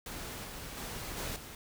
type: noise with level steps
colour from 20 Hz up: pink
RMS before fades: -42 / -44 / -41 / -38 / -47 dBFS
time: 0.06-1.55 s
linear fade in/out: 2 ms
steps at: 0.44 / 0.77 / 1.17 / 1.36 s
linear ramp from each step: 2 ms
effects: none